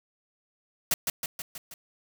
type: noise with echo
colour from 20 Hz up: white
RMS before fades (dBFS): -24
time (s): 0.91-0.94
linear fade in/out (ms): 2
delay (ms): 160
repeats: 5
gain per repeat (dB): -4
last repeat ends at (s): 1.74
effects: none